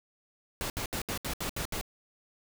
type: noise bursts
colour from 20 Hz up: pink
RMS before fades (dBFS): -34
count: 8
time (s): 0.61-1.812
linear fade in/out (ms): 0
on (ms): 89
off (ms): 70
effects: none